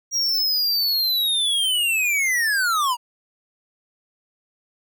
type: linear sweep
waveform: square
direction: down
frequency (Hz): 5710 to 927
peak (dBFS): -19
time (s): 0.11-2.97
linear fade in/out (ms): 50
effects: none